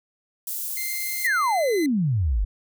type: high-pass noise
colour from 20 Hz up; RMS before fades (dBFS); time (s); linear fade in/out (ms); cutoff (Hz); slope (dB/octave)
white; -30; 0.47-1.27; 2; 8900; 12
type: tone with pitch glide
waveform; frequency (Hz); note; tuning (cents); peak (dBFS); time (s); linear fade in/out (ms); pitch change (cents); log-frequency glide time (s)
sawtooth; 2093 to 2032; C7 to B6; 0 to +49; -27; 0.77-1.86; 2; -51; 1.3-1.69
type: exponential sweep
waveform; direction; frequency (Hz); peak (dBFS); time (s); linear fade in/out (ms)
sine; down; 2093 to 43.65; -19; 1.24-2.45; 10
effects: none